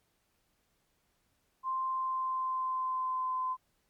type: tone with pitch glide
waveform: sine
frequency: 1046.5 to 1027.3 Hz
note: C6 to C6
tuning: 0 to -32 cents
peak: -30 dBFS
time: 1.63-3.57 s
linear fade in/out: 50 ms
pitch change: -32 cents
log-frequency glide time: 1.84-3.39 s
effects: pink hiss -75 dBFS RMS until 3.89 s + MP3 96 kbps